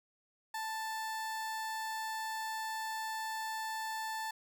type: tone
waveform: 30% pulse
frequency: 882 Hz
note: A5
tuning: 4 cents sharp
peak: -34 dBFS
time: 0.54-4.31 s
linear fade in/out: 5 ms
effects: none